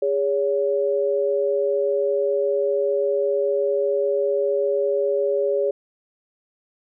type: tone pair together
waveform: sine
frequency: 409.1 / 564 Hz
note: G#4 / C#5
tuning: -26 / +30 cents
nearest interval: tritone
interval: 556 cents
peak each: -21 dBFS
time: 0.02-5.71 s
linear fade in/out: 5 ms
effects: none